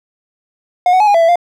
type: tone with pitch steps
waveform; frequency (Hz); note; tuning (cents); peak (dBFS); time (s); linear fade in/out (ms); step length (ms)
triangle; 719 / 744 / 846 / 817 / 668 / 663 / 698; F#5 / F#5 / G#5 / G#5 / E5 / E5 / F5; -50 / +9 / +32 / -29 / +23 / +10 / -1; -5; 0.86-1.357; 2; 71
effects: none